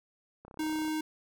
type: click train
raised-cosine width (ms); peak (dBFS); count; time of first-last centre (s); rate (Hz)
1; -35; 15; 0.45-0.881; 32.5
type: tone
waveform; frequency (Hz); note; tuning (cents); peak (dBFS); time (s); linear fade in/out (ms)
square; 311.1; D#4; 0; -31; 0.59-1.01; 5
effects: none